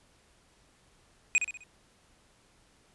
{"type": "tone with echo", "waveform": "square", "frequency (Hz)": 2489, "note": "D#7", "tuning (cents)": 0, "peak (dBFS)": -21, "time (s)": [1.35, 1.38], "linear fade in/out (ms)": 0, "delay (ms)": 64, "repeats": 4, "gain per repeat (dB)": -7, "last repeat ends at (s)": 1.636, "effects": ["pink hiss -64 dBFS RMS until 2.94 s", "resampled to 24000 Hz"]}